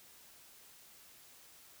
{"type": "silence", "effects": ["white hiss -59 dBFS RMS until 1.8 s"]}